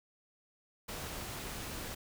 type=noise; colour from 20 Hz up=pink; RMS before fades=-42 dBFS; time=0.88-1.95 s; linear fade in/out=10 ms; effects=none